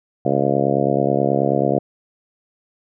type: harmonic tone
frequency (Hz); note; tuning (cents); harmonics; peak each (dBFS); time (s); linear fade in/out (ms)
69.3; C#2; 0; 2 / 3 / 4 / 5 / 6 / 7 / 8 / 9 / 10; -24 / -24 / -24 / -24 / -24 / -24 / -24 / -24 / -24; 0.25-1.79; 5
effects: none